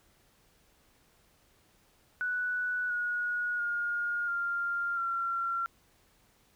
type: tone with pitch steps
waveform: sine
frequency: 1480 / 1451.2 / 1423 / 1395.3 / 1368.2 Hz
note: F#6 / F#6 / F6 / F6 / F6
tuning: 0 / -34 / +32 / -2 / -36 cents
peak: -29 dBFS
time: 2.21-5.66 s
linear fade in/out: 0 ms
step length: 690 ms
effects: pink hiss -66 dBFS RMS until 6.55 s